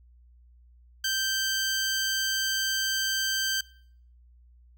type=tone; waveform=15% pulse; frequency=1562 Hz; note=G6; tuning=7 cents flat; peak=-19 dBFS; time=1.04-3.61 s; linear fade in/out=5 ms; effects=noise-tail reverb RT60 0.6 s tail -22 dB re dry + added 60 Hz sine -53 dBFS peak until 4.77 s